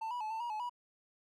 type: tone with pitch steps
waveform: triangle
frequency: 890 / 976 / 863 / 891 / 954 / 857 / 972 Hz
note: A5 / B5 / A5 / A5 / A#5 / A5 / B5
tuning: +20 / -21 / -34 / +22 / +40 / -46 / -28 cents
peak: -34 dBFS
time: 0.01-0.696 s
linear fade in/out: 10 ms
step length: 98 ms
effects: none